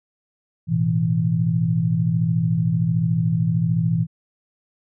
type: chord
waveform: sine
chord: A suspended second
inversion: none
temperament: equal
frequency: 110 / 123.47 / 164.81 Hz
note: A2 / B2 / E3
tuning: 0 / 0 / 0 cents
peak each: -24 / -23 / -19 dBFS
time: 0.67-4.07 s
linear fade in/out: 50 ms
effects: none